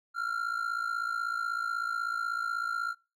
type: ring-modulated tone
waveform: triangle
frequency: 1383 Hz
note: F6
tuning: 17 cents flat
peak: -25 dBFS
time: 0.14-2.95 s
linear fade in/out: 50 ms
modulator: 28.1 Hz
effects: noise-tail reverb RT60 0.3 s tail -25 dB re dry